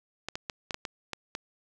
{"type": "clicks", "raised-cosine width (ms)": 0.2, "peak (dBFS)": -16, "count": 8, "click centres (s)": [0.286, 0.355, 0.498, 0.708, 0.744, 0.852, 1.133, 1.351], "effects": []}